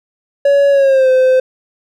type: tone with pitch glide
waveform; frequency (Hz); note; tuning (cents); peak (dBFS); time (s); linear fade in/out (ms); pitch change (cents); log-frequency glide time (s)
triangle; 563 to 516.3; C#5 to C5; +27 to -23; -5; 0.45-1.4; 5; -150; 0.7-1.1
effects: none

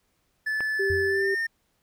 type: tone with pitch glide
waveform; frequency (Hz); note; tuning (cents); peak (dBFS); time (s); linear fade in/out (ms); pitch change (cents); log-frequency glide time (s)
triangle; 1739 to 1820.2; A6 to A#6; -21 to -42; -23; 0.46-1.47; 10; +79; 1.07-1.31
type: click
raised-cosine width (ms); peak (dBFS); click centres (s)
0.5; -19; 0.606
type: tone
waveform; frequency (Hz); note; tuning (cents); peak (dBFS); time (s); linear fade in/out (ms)
sine; 392; G4; 0; -24; 0.79-1.35; 10
type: tone with exponential decay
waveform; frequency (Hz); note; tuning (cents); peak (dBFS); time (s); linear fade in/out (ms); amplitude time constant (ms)
sine; 87.31; F2; 0; -26; 0.9-1.36; 0; 98
effects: pink hiss -71 dBFS RMS until 1.82 s

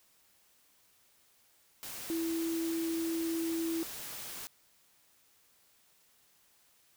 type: tone in noise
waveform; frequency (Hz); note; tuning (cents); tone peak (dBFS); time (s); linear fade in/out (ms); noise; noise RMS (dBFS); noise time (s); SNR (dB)
sine; 329.6; E4; 0; -31; 2.1-3.83; 0; white; -43; 1.83-4.47; +9
effects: white hiss -67 dBFS RMS until 6.96 s

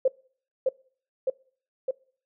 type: tone with echo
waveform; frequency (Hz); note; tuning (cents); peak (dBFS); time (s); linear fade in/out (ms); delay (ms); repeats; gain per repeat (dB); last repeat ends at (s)
sine; 523.3; C5; 0; -17; 0.05-0.08; 5; 610; 3; -2; 1.91
effects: noise-tail reverb RT60 0.5 s tail -24 dB re dry

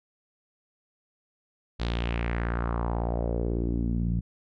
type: tone with low-pass filter sweep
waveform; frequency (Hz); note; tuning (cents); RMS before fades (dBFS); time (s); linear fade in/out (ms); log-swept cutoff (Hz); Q
sawtooth; 58.2; A#1; -2; -28; 1.79-4.21; 20; 4200 to 160; 2.8
effects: none

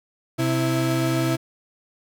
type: tone pair together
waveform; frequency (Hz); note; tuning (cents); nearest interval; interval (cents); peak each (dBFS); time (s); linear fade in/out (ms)
35% pulse; 129.84 / 328.3; C3 / E4; -13 / -7; octave + major third; 1606; -21; 0.38-1.37; 20
effects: none

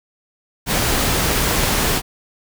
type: noise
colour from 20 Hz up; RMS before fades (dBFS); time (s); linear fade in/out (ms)
pink; -18; 0.66-2.02; 50
effects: none

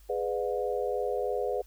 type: chord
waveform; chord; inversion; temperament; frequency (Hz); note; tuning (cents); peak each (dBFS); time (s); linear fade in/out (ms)
sine; G# diminished seventh; none; just; 415.3 / 498.4 / 598 / 717.6; G#4 / B4 / D5 / F5; 0 / +16 / +31 / +47; -32 / -31 / -36 / -36; 0.09-1.62; 10
effects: added 50 Hz sine -52 dBFS peak until 1.66 s + white hiss -63 dBFS RMS until 1.66 s

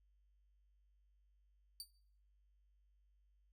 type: tone with exponential decay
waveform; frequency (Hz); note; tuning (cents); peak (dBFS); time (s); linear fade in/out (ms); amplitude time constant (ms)
sawtooth; 4616; D8; -31; -39; 1.8-1.9; 1; 21
effects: noise-tail reverb RT60 0.6 s tail -19 dB re dry + added 50 Hz sine -70 dBFS peak until 3.52 s

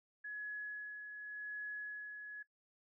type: tone with tremolo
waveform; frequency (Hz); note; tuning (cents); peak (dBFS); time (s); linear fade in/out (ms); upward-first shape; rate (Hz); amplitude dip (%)
sine; 1689; G#6; +29; -40; 0.24-2.43; 10; sine; 0.88; 45
effects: noise-tail reverb RT60 0.1 s tail -19 dB re dry

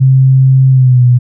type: tone with pitch glide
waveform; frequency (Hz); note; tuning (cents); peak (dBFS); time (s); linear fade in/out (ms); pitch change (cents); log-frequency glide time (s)
sine; 132.3 to 123.44; C3 to B2; +20 to 0; -3; 0-1.19; 20; -120; 0.7-1.04
effects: none

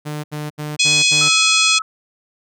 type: tone bursts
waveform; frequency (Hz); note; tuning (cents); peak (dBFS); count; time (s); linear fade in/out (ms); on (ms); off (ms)
sawtooth; 150; D3; +37; -20; 5; 0.05-1.296; 20; 190; 74
type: harmonic tone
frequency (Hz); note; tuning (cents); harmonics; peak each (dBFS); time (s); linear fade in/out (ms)
841; G#5; +22; 3 / 4 / 5 / 6 / 7 / 8 / 9 / 10; -16 / -18 / -20 / -22 / -23 / -24 / -25 / -26; 0.79-1.79; 10
type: tone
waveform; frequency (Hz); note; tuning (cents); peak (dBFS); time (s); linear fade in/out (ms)
sine; 1301; E6; -23; -22; 1.21-1.82; 2
effects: none

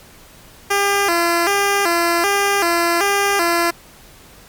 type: tone with vibrato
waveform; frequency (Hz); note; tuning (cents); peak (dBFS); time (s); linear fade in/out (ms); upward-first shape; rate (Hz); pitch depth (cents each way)
10% pulse; 370; F#4; 0; -6; 0.7-3.71; 10; square; 1.3; 140
effects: pink hiss -44 dBFS RMS until 4.48 s + MP3 96 kbps

